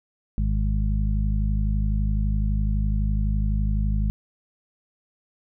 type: harmonic tone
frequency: 51.91 Hz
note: G#1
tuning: in tune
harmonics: 1 / 2 / 3 / 4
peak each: -21 / -28 / -31 / -31 dBFS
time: 0.38-4.1 s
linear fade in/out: 0 ms
effects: none